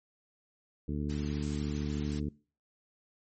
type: harmonic tone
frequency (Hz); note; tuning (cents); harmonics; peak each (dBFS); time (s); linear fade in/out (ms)
73.42; D2; 0; 1 / 2 / 3 / 4 / 5 / 6; -36 / -36 / -37 / -38 / -46 / -46; 0.88-2.29; 5
type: high-pass noise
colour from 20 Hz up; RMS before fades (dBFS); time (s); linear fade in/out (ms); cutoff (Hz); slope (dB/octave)
white; -46; 1.09-2.2; 10; 610; 96
effects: noise-tail reverb RT60 0.4 s tail -23 dB re dry + MP3 32 kbps